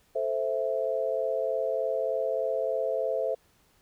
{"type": "chord", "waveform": "sine", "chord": "A minor", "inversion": "none", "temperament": "equal", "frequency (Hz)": [440, 523.3, 659.3], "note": ["A4", "C5", "E5"], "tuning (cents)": [0, 0, 0], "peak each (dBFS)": [-32, -29, -30], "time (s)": [0.15, 3.35], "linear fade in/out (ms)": 10, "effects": ["pink hiss -65 dBFS RMS until 3.81 s"]}